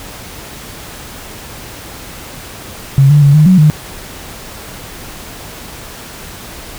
sine tone with pitch steps, 136.7 / 146.9 / 141.7 / 152.7 / 185.3 / 152 Hz, C#3 / D3 / C#3 / D#3 / F#3 / D#3, -24 / +1 / +38 / -32 / +3 / -40 cents, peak -3 dBFS, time 2.98-3.7 s, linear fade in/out 0 ms, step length 120 ms, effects pink hiss -30 dBFS RMS until 6.78 s

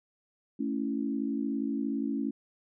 sine chord, A major, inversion none, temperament equal, 220 / 277.2 / 329.6 Hz, A3 / C#4 / E4, 0 / 0 / 0 cents, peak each -33 / -31 / -37 dBFS, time 0.59-2.31 s, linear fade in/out 10 ms, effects none

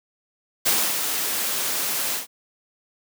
white noise with ADSR envelope, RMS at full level -19 dBFS, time 0.65-2.27 s, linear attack 17 ms, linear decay 270 ms, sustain -6 dB, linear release 130 ms, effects high-pass 200 Hz 12 dB/octave

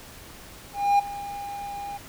triangle tone with ADSR envelope, 808 Hz, G#5, 48 cents flat, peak -13 dBFS, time 0.73-1.98 s, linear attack 260 ms, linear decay 10 ms, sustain -17 dB, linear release 15 ms, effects pink hiss -45 dBFS RMS until 2.08 s

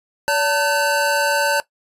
square tone cluster, 572 / 895 / 1524 Hz, D5 / A5 / G6, -46 / +29 / -49 cents, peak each -21 dBFS, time 0.28-1.6 s, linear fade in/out 0 ms, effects noise-tail reverb RT60 0.1 s tail -17 dB re dry + resampled to 32000 Hz

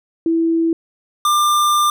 sine / square tone pair in turn, 329.6 / 1193.7 Hz, E4 / D6, 0 / +28 cents, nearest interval octave + minor seventh, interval 2228 cents, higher second, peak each -13 dBFS, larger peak neither, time 0.26-0.73 / 1.25-1.9 s, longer second, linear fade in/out 2 ms, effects none

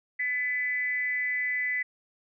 sine tone with frequency modulation, 2002 Hz, B6, 23 cents sharp, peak -26 dBFS, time 0.19-1.83 s, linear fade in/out 10 ms, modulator 262 Hz, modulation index 0.43, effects none

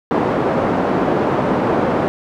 pink band-pass noise, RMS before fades -17 dBFS, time 0.11-2.08 s, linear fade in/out 0 ms, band 210 to 900 Hz, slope 12 dB/octave, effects none

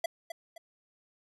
square tone with echo, 668 Hz, E5, 23 cents sharp, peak -28 dBFS, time 0.04-0.06 s, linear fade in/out 5 ms, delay 260 ms, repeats 2, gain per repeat -9 dB, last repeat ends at 0.58 s, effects resampled to 32000 Hz

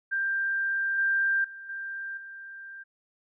sine tone with level steps, 1584 Hz, G6, 18 cents sharp, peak -25 / -22 / -40 / -33 / -40 dBFS, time 0.11-2.84 s, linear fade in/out 20 ms, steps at 0.98 / 1.44 / 1.69 / 2.17 s, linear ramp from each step 5 ms, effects none

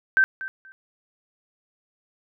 sine tone with echo, 1552 Hz, G6, 18 cents flat, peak -14 dBFS, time 0.17-0.24 s, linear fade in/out 0 ms, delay 240 ms, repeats 2, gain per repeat -15 dB, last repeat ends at 0.72 s, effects none

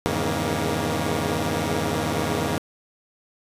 10% pulse tone cluster, 83.4 / 102.6 / 138.4 / 158.3 / 235.1 Hz, E2 / G#2 / C#3 / D#3 / A#3, +21 / -21 / -2 / +30 / +15 cents, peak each -21 dBFS, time 0.06-2.58 s, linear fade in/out 0 ms, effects resampled to 32000 Hz

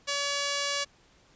5% pulse tone, 568 Hz, C#5, 42 cents sharp, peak -16 dBFS, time 0.07-0.85 s, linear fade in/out 20 ms, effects pink hiss -61 dBFS RMS until 1.35 s + resampled to 16000 Hz

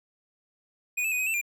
square tone with pitch steps, 2471 / 2619 / 2487 / 2523 / 2665 / 2396 Hz, D#7 / E7 / D#7 / D#7 / E7 / D7, -13 / -12 / -1 / +23 / +18 / +34 cents, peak -26 dBFS, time 0.97-1.414 s, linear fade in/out 10 ms, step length 74 ms, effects none

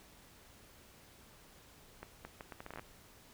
accelerating click train, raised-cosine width 0.5 ms, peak -30 dBFS, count 12, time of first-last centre 2.03-2.795 s, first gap 220 ms, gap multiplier 0.72, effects pink hiss -60 dBFS RMS until 3.33 s

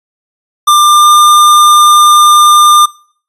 square tone with pitch glide, 1192 to 1201.7 Hz, D6 to D6, +25 to +39 cents, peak -3 dBFS, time 0.67-2.86 s, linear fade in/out 10 ms, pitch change +14 cents, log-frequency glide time 0.81-1.13 s, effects noise-tail reverb RT60 0.5 s tail -22 dB re dry + resampled to 32000 Hz

